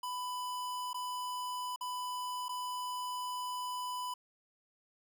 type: tone with dropouts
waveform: square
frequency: 996 Hz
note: B5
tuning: 14 cents sharp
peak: -37 dBFS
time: 0.03-4.14 s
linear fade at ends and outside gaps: 5 ms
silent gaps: 0.932-0.943 / 1.761-1.809 / 2.484-2.491 s
effects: none